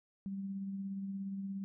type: tone with tremolo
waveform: sine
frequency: 195.5 Hz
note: G3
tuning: 4 cents flat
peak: -36 dBFS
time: 0.26-1.64 s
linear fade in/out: 0 ms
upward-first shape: sine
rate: 17 Hz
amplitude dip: 30%
effects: none